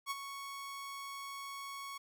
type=tone with ADSR envelope; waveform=sawtooth; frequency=1108.7 Hz; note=C#6; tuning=in tune; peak=-30 dBFS; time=0.06-1.98 s; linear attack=48 ms; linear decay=28 ms; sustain=-9 dB; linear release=9 ms; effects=none

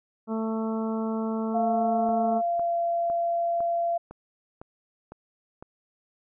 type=harmonic tone; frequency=222 Hz; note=A3; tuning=16 cents sharp; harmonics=1 / 2 / 3 / 4 / 5 / 6; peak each=-27 / -33 / -37 / -39 / -41 / -43 dBFS; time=0.27-2.42 s; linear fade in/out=50 ms
type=tone with pitch glide; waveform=sine; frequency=694 to 683.3 Hz; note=F5 to F5; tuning=-11 to -38 cents; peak=-23 dBFS; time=1.54-3.98 s; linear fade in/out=10 ms; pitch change=-27 cents; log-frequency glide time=2.15-2.78 s
type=click train; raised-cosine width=1 ms; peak=-27 dBFS; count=8; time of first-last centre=2.09-5.625 s; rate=1.98 Hz
effects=none

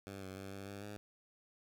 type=tone with pitch steps; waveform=10% pulse; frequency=98.1 / 94.9 / 97.2 / 98.4 / 100.2 / 103.5 Hz; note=G2 / F#2 / G2 / G2 / G2 / G#2; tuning=+2 / +44 / -14 / +7 / +38 / -5 cents; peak=-37 dBFS; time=0.07-0.97 s; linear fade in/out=0 ms; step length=150 ms; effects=13-bit

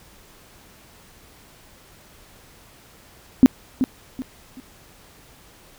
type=tone with echo; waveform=sine; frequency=258.1 Hz; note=C4; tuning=23 cents flat; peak=-5 dBFS; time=3.43-3.46 s; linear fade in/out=0 ms; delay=380 ms; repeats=3; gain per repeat=-10 dB; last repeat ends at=4.6 s; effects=pink hiss -50 dBFS RMS until 5.78 s

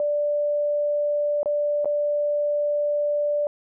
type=tone with dropouts; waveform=sine; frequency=587.3 Hz; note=D5; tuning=in tune; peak=-20 dBFS; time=0-3.47 s; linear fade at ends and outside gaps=1 ms; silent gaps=1.431-1.458 / 1.846-1.856 s; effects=none

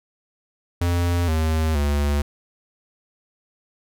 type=tone with pitch steps; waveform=square; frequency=87 / 79.32 / 72.32 Hz; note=F2 / D#2 / D2; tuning=-6 / +34 / -26 cents; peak=-19 dBFS; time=0.81-2.22 s; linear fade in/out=5 ms; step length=470 ms; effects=none

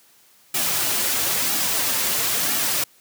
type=noise with flanger; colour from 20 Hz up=white; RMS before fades=-22 dBFS; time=0.54-2.84 s; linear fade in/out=5 ms; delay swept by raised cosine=1.9 to 6.6 ms; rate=1 Hz; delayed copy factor=-0.55; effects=white hiss -55 dBFS RMS until 3 s + high-pass 100 Hz 12 dB/octave

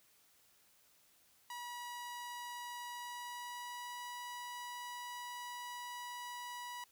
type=tone with pitch glide; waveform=sawtooth; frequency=968 to 974.7 Hz; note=B5 to B5; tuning=-35 to -23 cents; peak=-40 dBFS; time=1.5-6.84 s; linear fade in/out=2 ms; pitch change=+12 cents; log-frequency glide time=2.93-4.03 s; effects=white hiss -69 dBFS RMS until 6.91 s

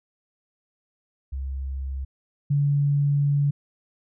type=tone pair in turn; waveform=sine; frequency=67.2 / 142.97 Hz; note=C2 / D3; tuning=+47 / -46 cents; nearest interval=octave + minor second; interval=1307 cents; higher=second; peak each=-27 / -18 dBFS; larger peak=second; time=1.32-2.05 / 2.5-3.51 s; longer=second; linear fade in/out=10 ms; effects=none

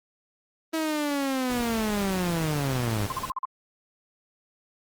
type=linear sweep; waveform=sawtooth; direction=down; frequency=324.3 to 98 Hz; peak=-21 dBFS; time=0.73-3.07 s; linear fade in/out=10 ms
type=noise; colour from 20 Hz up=pink; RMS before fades=-37 dBFS; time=1.5-3.3 s; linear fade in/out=0 ms
type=tone bursts; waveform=sine; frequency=1046.5 Hz; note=C6; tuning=in tune; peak=-26 dBFS; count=6; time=3.1-3.452 s; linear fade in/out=2 ms; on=22 ms; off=44 ms
effects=Opus 24 kbps

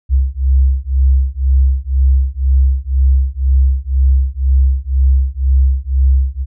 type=beating tone pair; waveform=sine; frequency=65.41 / 67.41 Hz; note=C2 / C#2; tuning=0 / -48 cents; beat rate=2 Hz; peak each=-12 dBFS; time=0.09-6.46 s; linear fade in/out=50 ms; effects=none

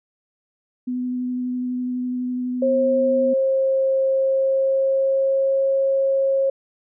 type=tone with vibrato; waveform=sine; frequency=250 Hz; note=B3; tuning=21 cents sharp; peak=-22 dBFS; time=0.87-3.34 s; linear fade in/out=10 ms; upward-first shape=sine; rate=12 Hz; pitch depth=9 cents each way
type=tone with pitch glide; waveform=sine; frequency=534 to 541.5 Hz; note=C5 to C#5; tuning=+35 to -41 cents; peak=-16 dBFS; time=2.62-6.5 s; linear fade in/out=5 ms; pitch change=+24 cents; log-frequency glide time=4.04-5.67 s
effects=none

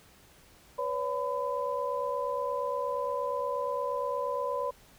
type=tone cluster; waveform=sine; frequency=495.5 / 564 / 1006 Hz; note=B4 / C#5 / B5; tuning=+6 / +30 / +32 cents; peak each=-34 / -33 / -33 dBFS; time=0.78-4.71 s; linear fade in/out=10 ms; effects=pink hiss -58 dBFS RMS until 4.98 s

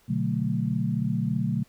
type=chord; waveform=sine; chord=B minor seventh; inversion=none; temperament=equal; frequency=123.47 / 146.83 / 185 / 220 Hz; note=B2 / D3 / F#3 / A3; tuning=0 / 0 / 0 / 0 cents; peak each=-29 dBFS; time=0.08-1.64 s; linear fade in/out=20 ms; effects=pink hiss -61 dBFS RMS until 1.68 s

